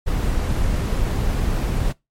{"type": "noise", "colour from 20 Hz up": "brown", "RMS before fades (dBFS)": -20, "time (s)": [0.06, 1.93], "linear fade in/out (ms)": 20, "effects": ["noise-tail reverb RT60 0.2 s tail -22 dB re dry", "MP3 64 kbps"]}